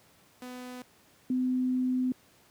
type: tone pair in turn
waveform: sawtooth / sine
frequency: 250.1 / 254.5 Hz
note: B3 / C4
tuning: +22 / -48 cents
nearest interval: unison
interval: 30 cents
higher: second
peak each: -36 / -25 dBFS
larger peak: second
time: 0.42-0.82 / 1.3-2.12 s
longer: second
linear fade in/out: 2 ms
effects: pink hiss -61 dBFS RMS until 2.5 s + high-pass 100 Hz 12 dB/octave